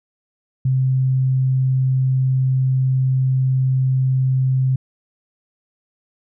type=tone; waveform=sine; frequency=130.8 Hz; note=C3; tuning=in tune; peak=-14 dBFS; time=0.65-4.76 s; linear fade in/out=5 ms; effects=none